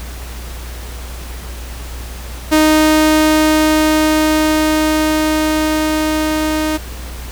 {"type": "tone with level ramp", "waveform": "sawtooth", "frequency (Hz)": 310, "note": "D#4", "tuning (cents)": -6, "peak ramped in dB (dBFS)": [-4, -11], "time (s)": [2.51, 6.78], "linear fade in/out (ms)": 20, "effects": ["added 60 Hz sine -26 dBFS peak until 7.31 s", "pink hiss -33 dBFS RMS until 7.31 s"]}